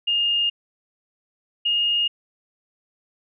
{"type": "tone pair in turn", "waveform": "sine", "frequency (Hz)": [2831, 2847], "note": ["F7", "F7"], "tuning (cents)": [23, 33], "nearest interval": "unison", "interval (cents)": 10, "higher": "second", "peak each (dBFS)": -18, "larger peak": "neither", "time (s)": [[0.07, 0.5], [1.65, 2.08]], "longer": "neither", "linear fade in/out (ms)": 10, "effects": []}